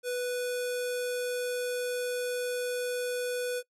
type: tone with low-pass filter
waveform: square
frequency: 493.9 Hz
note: B4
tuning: in tune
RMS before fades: -32 dBFS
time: 0.03-3.63 s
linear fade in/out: 50 ms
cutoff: 11000 Hz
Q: 2
effects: noise-tail reverb RT60 0.1 s tail -22 dB re dry